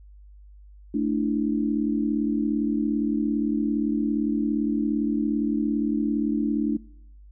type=chord; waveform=sine; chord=A suspended fourth; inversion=none; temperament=equal with one note detuned; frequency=220 / 292.1 / 329.6 Hz; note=A3 / D4 / E4; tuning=0 / -9 / 0 cents; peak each=-26 / -24 / -30 dBFS; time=0.94-6.77 s; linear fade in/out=5 ms; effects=noise-tail reverb RT60 0.8 s tail -25 dB re dry + added 50 Hz sine -45 dBFS peak until 7.31 s